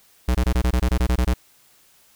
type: tone bursts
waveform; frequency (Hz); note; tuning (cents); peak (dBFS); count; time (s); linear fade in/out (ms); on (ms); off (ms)
square; 61.74; B1; 0; -17; 12; 0.28-1.337; 5; 67; 23
effects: white hiss -56 dBFS RMS until 2.15 s